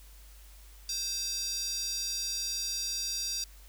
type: tone with high-pass filter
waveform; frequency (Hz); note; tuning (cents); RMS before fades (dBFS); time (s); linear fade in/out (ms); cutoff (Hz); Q
square; 523.3; C5; 0; -34; 0.89-3.44; 2; 5100; 8
effects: added 50 Hz sine -50 dBFS peak until 3.68 s + white hiss -58 dBFS RMS until 3.68 s